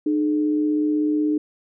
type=tone pair together; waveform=sine; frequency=302.7 / 427.8 Hz; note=D#4 / A4; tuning=-48 / -49 cents; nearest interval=tritone; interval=599 cents; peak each=-18 / -29 dBFS; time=0.06-1.38 s; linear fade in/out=5 ms; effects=none